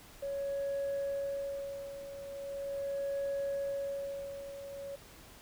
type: tone with tremolo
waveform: sine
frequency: 557 Hz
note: C#5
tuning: 8 cents sharp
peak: -30 dBFS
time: 0.22-4.96 s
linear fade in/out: 10 ms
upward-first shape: sine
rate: 0.4 Hz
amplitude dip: 75%
effects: tanh soft clip ceiling -30 dBFS + pink hiss -55 dBFS RMS until 5.41 s